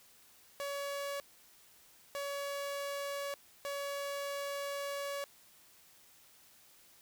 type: tone bursts at uneven times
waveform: sawtooth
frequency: 564 Hz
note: C#5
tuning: 30 cents sharp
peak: -33 dBFS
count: 3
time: 0.6-1.2 / 2.15-3.34 / 3.65-5.24 s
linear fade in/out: 0 ms
effects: white hiss -62 dBFS RMS until 7.01 s